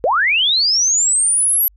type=linear sweep; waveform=sine; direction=up; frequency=440 to 11840 Hz; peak=-12 dBFS; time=0.04-1.68 s; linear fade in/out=0 ms; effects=added 50 Hz sine -47 dBFS peak until 1.76 s